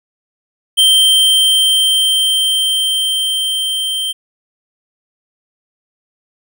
square tone with level ramp, 3136 Hz, G7, in tune, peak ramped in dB -7 to -17 dBFS, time 0.77-4.13 s, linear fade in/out 20 ms, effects none

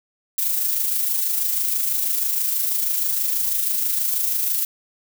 violet noise with amplitude modulation, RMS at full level -20 dBFS, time 0.38-4.65 s, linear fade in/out 2 ms, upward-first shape sine, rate 26.2 Hz, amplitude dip 40%, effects none

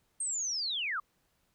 sine linear sweep, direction down, 8630 to 1110 Hz, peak -31 dBFS, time 0.2-1 s, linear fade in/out 5 ms, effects pink hiss -74 dBFS RMS until 1.54 s

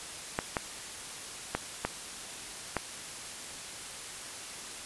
clicks, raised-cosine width 0.5 ms, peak -13 dBFS, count 5, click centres 0.389 / 0.568 / 1.55 / 1.85 / 2.767 s, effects white hiss -42 dBFS RMS until 4.85 s + resampled to 24000 Hz

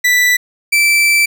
40% pulse tone pair in turn, 1975.5 / 2330 Hz, B6 / D7, 0 / -14 cents, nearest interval minor third, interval 286 cents, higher second, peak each -8 dBFS, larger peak neither, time 0.04-0.37 / 0.72-1.26 s, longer second, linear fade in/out 10 ms, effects none

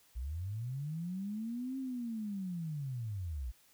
sine linear two-way sweep, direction up then down, 55 to 268.6 to 55 Hz, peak -36 dBFS, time 0.15-3.52 s, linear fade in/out 20 ms, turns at 1.78 s, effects white hiss -66 dBFS RMS until 3.73 s

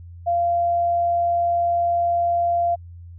sine tone, 690 Hz, F5, 21 cents flat, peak -17 dBFS, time 0.26-2.76 s, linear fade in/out 20 ms, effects added 86 Hz sine -37 dBFS peak until 3.18 s

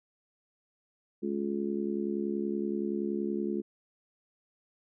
harmonic tone, 70.6 Hz, C#2, 32 cents sharp, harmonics 3 / 4 / 5 / 6, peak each -33 / -38 / -33 / -39 dBFS, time 1.22-3.62 s, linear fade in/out 20 ms, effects none

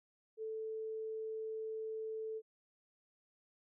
sine tone, 440 Hz, A4, in tune, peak -39 dBFS, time 0.37-2.42 s, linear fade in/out 50 ms, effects none

